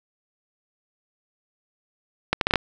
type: accelerating click train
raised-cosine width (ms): 0.3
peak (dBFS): -3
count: 6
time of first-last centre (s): 2.33-2.557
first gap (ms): 82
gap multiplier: 0.7
effects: none